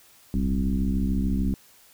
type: tone with frequency modulation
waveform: sine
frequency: 126.6 Hz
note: B2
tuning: 43 cents sharp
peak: -21 dBFS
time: 0.34-1.54 s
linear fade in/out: 0 ms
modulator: 66.7 Hz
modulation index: 2.1
effects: white hiss -55 dBFS RMS until 1.93 s